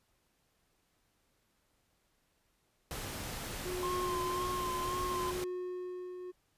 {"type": "noise", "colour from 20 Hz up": "pink", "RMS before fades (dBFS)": -41, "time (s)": [2.91, 5.44], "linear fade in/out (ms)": 0}
{"type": "tone with tremolo", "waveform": "triangle", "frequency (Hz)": 362.7, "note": "F#4", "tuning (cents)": -34, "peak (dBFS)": -33, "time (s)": [3.64, 6.32], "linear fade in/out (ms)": 20, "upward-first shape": "triangle", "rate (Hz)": 0.69, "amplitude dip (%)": 55}
{"type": "tone with vibrato", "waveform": "triangle", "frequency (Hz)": 1055, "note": "C6", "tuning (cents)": 14, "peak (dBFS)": -33, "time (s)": [3.83, 5.31], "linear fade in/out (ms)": 0, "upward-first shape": "sine", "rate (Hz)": 1.9, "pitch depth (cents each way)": 46}
{"effects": ["pink hiss -75 dBFS RMS until 6.57 s", "resampled to 32000 Hz"]}